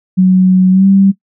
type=tone with pitch glide; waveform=sine; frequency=185.6 to 195.05 Hz; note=F#3 to G3; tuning=+6 to -8 cents; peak=-4 dBFS; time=0.17-1.12 s; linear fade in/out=20 ms; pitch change=+86 cents; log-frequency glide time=0.71-0.86 s; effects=noise-tail reverb RT60 0.1 s tail -19 dB re dry